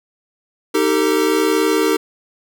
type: tone cluster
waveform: square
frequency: 311.4 / 390.2 / 450.7 Hz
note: D#4 / G4 / A4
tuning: +2 / -8 / +42 cents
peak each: -19 dBFS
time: 0.74-1.97 s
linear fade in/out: 10 ms
effects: none